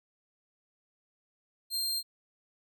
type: tone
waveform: sawtooth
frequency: 4186 Hz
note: C8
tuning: in tune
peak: -27 dBFS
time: 1.7-2.03 s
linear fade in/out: 50 ms
effects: none